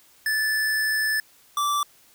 square tone pair in turn, 1746 / 1165.3 Hz, A6 / D6, -14 / -14 cents, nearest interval perfect fifth, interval 700 cents, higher first, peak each -22 dBFS, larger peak neither, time 0.26-1.2 / 1.57-1.83 s, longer first, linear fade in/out 2 ms, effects white hiss -56 dBFS RMS until 2.14 s

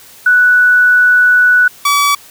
sine / sawtooth tone pair in turn, 1480 / 1144.1 Hz, F#6 / D6, 0 / -46 cents, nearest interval major third, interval 446 cents, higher first, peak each -5 dBFS, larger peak neither, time 0.26-1.68 / 1.85-2.15 s, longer first, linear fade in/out 5 ms, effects white hiss -39 dBFS RMS until 2.3 s

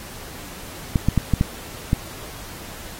clicks, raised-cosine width 5 ms, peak -4 dBFS, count 6, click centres 0.958 / 1.086 / 1.177 / 1.337 / 1.411 / 1.931 s, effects pink hiss -38 dBFS RMS until 2.99 s + AAC 48 kbps

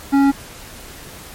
sine tone with hard clipping, 277.2 Hz, C#4, in tune, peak -12 dBFS, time 0.12-0.32 s, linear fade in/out 20 ms, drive 11 dB, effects pink hiss -37 dBFS RMS until 1.34 s + MP3 64 kbps

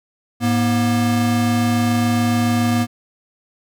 square tone pair together, 106.25 / 238.9 Hz, G#2 / A#3, +40 / +43 cents, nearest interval octave + major second, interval 1403 cents, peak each -21 / -17 dBFS, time 0.4-2.87 s, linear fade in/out 50 ms, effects none

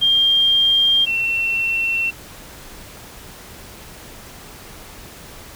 sine tone pair in turn, 3199 / 2705 Hz, G7 / E7, +34 / +44 cents, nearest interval minor third, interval 290 cents, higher first, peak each -12 / -17 dBFS, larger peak first, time 0.01-1.06 / 1.06-2.11 s, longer neither, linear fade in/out 20 ms, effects pink hiss -39 dBFS RMS until 5.55 s

